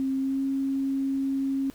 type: tone with pitch glide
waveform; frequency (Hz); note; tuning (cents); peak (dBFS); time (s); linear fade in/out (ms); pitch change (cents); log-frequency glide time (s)
sine; 267.1 to 271.1; C4 to C#4; +36 to -38; -24; 0-1.7; 0; +26; 0.16-0.45
effects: pink hiss -54 dBFS RMS until 1.74 s